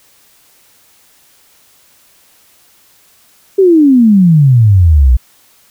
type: exponential sweep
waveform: sine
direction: down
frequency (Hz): 400 to 58.27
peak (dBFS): -3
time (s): 3.58-5.17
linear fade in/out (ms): 10
effects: white hiss -48 dBFS RMS until 5.7 s